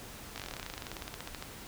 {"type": "slowing click train", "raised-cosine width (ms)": 0.2, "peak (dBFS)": -22, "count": 27, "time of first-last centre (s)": [0.36, 1.425], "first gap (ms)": 18, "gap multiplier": 1.06, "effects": ["pink hiss -47 dBFS RMS until 1.67 s"]}